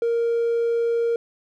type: tone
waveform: triangle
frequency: 466.2 Hz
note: A#4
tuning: in tune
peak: -16 dBFS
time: 0.02-1.16 s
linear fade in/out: 2 ms
effects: tanh soft clip ceiling -14 dBFS